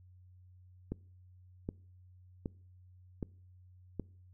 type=click train; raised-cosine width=3 ms; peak=-23 dBFS; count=5; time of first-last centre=0.92-3.997 s; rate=1.3 Hz; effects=noise-tail reverb RT60 0.5 s tail -24 dB re dry + added 91 Hz sine -56 dBFS peak until 4.33 s